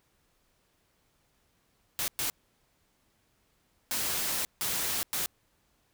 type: noise bursts at uneven times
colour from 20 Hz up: white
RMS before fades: -31 dBFS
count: 5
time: 1.99-2.08 / 2.19-2.3 / 3.91-4.45 / 4.61-5.03 / 5.13-5.26 s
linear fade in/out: 0 ms
effects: pink hiss -71 dBFS RMS until 5.93 s